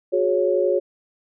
sine chord, F# suspended second, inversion none, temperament equal with one note detuned, 364.1 / 415.3 / 554.4 Hz, F#4 / G#4 / C#5, -28 / 0 / 0 cents, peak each -21 / -23 / -20 dBFS, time 0.12-0.8 s, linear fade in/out 20 ms, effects none

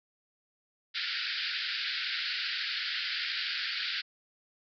white band-pass noise, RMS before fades -34 dBFS, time 0.94-4.02 s, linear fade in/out 20 ms, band 1400 to 4900 Hz, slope 96 dB/octave, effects none

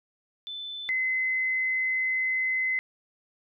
sine tone pair in turn, 3518 / 2045 Hz, A7 / C7, -1 / -40 cents, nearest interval major sixth, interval 939 cents, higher first, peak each -34 / -24 dBFS, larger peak second, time 0.47-0.89 / 0.89-2.79 s, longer second, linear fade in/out 0 ms, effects none

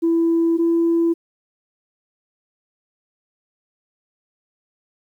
sine tone pair in turn, 332.6 / 335.1 Hz, E4 / E4, +16 / +29 cents, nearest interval unison, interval 13 cents, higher second, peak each -13 dBFS, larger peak neither, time 0.02-0.58 / 0.58-1.14 s, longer neither, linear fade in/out 20 ms, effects tanh soft clip ceiling -11 dBFS + 9-bit

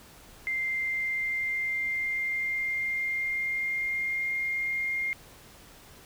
sine tone with pitch glide, 2093 to 2121 Hz, C7 to C7, 0 to +23 cents, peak -27 dBFS, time 0.47-5.13 s, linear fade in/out 0 ms, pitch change +23 cents, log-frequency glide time 0.93-4.41 s, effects pink hiss -52 dBFS RMS until 6.05 s

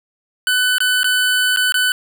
25% pulse tone with dropouts, 1500 Hz, F#6, 23 cents sharp, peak -10 dBFS, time 0.47-1.92 s, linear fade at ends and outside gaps 1 ms, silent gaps 0.783-0.804 / 1.032-1.043 / 1.562-1.571 / 1.722-1.742 s, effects none

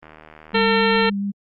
click train, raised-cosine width 0.5 ms, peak -26 dBFS, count 45, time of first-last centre 0.03-0.596 s, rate 77.7 Hz
sine tone with vibrato, 199.9 Hz, G3, 34 cents sharp, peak -21 dBFS, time 0.53-1.32 s, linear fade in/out 20 ms, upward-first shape triangle, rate 7.3 Hz, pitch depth 14 cents each way
harmonic tone, 452.3 Hz, A4, 48 cents sharp, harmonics 1 / 2 / 3 / 4 / 5 / 6 / 7 / 8 / 9, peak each -19 / -23 / -25 / -24 / -27 / -27 / -28 / -37 / -29 dBFS, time 0.54-1.1 s, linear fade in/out 10 ms
effects Opus 32 kbps

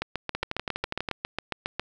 two click trains, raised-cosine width 0.3 ms, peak -12 / -13 dBFS, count 14 / 10, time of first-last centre 0.02-1.796 / 0.35-1.088 s, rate 7.32 / 12.2 Hz, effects none

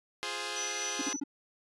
5% pulse chord, F minor, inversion none, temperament equal, 349.2 / 415.3 / 523.3 Hz, F4 / Ab4 / C5, 0 / 0 / 0 cents, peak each -30 / -26 / -28 dBFS, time 0.23-1.13 s, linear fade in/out 0 ms
sine tone with tremolo, 5960 Hz, F#8, 12 cents sharp, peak -34 dBFS, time 0.56-1.2 s, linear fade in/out 5 ms, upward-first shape triangle, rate 4.2 Hz, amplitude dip 50%
triangle tone bursts, 284 Hz, C#4, 42 cents sharp, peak -29 dBFS, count 4, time 0.99-1.238 s, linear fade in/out 5 ms, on 26 ms, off 48 ms
effects resampled to 24000 Hz

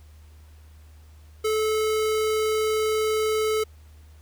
square tone, 433.8 Hz, A4, 25 cents flat, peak -22 dBFS, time 1.44-3.64 s, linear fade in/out 10 ms, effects added 76 Hz sine -46 dBFS peak until 4.21 s + pink hiss -60 dBFS RMS until 4.21 s

